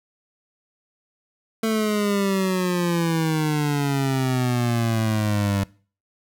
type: exponential sweep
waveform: 25% pulse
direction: down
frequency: 223.9 to 98 Hz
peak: -16 dBFS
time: 1.63-5.64 s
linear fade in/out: 5 ms
effects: noise-tail reverb RT60 0.4 s tail -22 dB re dry